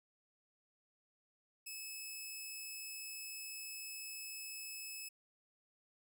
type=tone; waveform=10% pulse; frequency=2594 Hz; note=E7; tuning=28 cents flat; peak=-36 dBFS; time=1.66-5.09 s; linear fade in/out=10 ms; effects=none